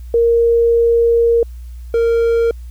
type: tone pair in turn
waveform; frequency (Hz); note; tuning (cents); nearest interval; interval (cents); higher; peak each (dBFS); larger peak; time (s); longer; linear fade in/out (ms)
sine / triangle; 466.2 / 463.2; A#4 / A#4; 0 / -11; unison; 11; first; -9; neither; 0.14-1.43 / 1.94-2.51; first; 2
effects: added 60 Hz sine -28 dBFS peak until 2.7 s + white hiss -54 dBFS RMS until 2.7 s